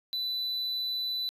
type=tone; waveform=triangle; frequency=3987 Hz; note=B7; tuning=16 cents sharp; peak=-28 dBFS; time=0.13-1.29 s; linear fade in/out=0 ms; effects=resampled to 32000 Hz